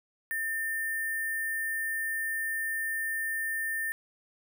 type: tone with sample-and-hold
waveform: sine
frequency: 1800 Hz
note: A6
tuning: 39 cents sharp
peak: -29 dBFS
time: 0.31-3.92 s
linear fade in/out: 0 ms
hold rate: 11025 Hz
effects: none